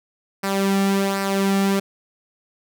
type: tone with flanger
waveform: sawtooth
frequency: 196 Hz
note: G3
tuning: in tune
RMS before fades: -20 dBFS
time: 0.43-1.8 s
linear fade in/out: 10 ms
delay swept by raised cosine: 0.29 to 1.99 ms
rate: 1.3 Hz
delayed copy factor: -0.55
effects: none